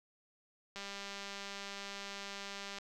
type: click train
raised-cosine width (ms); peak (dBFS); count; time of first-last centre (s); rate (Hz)
0.2; -27; 404; 0.76-2.785; 199
effects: none